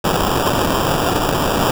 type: noise with sample-and-hold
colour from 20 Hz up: white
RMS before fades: -17 dBFS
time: 0.04-1.71 s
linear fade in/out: 2 ms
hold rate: 2100 Hz
effects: none